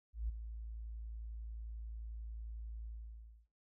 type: tone with ADSR envelope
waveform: sine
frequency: 55.6 Hz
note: A1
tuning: 19 cents sharp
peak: -33 dBFS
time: 0.13-3.47 s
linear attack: 160 ms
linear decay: 12 ms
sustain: -10 dB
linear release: 610 ms
effects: noise-tail reverb RT60 0.3 s tail -18 dB re dry